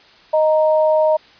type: tone pair together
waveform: sine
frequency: 622.3 / 932.4 Hz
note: D#5 / A#5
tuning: 0 / 0 cents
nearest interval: perfect fifth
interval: 700 cents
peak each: -12 / -20 dBFS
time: 0.33-1.17 s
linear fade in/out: 10 ms
effects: white hiss -47 dBFS RMS until 1.39 s + resampled to 11025 Hz